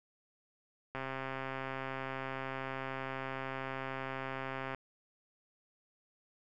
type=click train; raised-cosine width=0.5 ms; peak=-24 dBFS; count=506; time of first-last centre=0.95-4.747 s; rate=133 Hz; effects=none